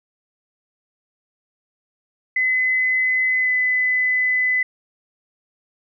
sine tone with pitch glide, 2026 to 2009 Hz, B6 to B6, +44 to +29 cents, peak -16 dBFS, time 2.36-4.63 s, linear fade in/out 5 ms, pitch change -15 cents, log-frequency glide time 3.41-3.49 s, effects none

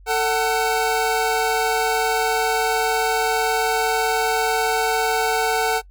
25% pulse tone pair together, 445.5 / 749.2 Hz, A4 / F#5, +22 / +21 cents, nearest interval major sixth, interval 899 cents, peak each -17 dBFS, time 0.06-5.82 s, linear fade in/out 50 ms, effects noise-tail reverb RT60 0.1 s tail -22 dB re dry + added 46 Hz sine -43 dBFS peak until 5.9 s

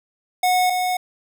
square tone pair in turn, 731 / 731 Hz, F#5 / F#5, -21 / -21 cents, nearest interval unison, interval 0 cents, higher neither, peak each -16 / -20 dBFS, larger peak first, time 0.43-0.7 / 0.7-0.97 s, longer neither, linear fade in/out 5 ms, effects none

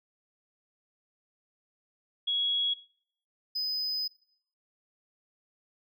sine / triangle tone pair in turn, 3333 / 5018 Hz, G#7 / D#8, +5 / +14 cents, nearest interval perfect fifth, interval 709 cents, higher second, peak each -26 / -28 dBFS, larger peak first, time 2.27-2.74 / 3.55-4.08 s, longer second, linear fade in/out 10 ms, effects noise-tail reverb RT60 0.6 s tail -19 dB re dry

